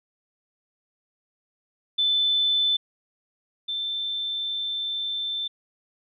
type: tone pair in turn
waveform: sine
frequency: 3520 / 3549 Hz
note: A7 / A7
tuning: 0 / +14 cents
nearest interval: unison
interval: 14 cents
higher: second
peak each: -19 / -26 dBFS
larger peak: first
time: 1.98-2.77 / 3.68-5.48 s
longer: second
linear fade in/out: 10 ms
effects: none